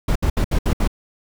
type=noise bursts; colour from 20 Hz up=brown; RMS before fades=-17 dBFS; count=6; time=0.08-0.876 s; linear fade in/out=5 ms; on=76 ms; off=68 ms; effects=none